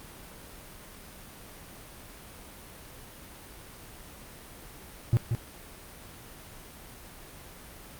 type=tone with echo; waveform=triangle; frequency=116.54 Hz; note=A#2; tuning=in tune; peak=-16 dBFS; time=5.13-5.17 s; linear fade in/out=0 ms; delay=180 ms; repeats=1; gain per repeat=-6 dB; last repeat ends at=5.35 s; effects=pink hiss -47 dBFS RMS until 7.99 s + Opus 32 kbps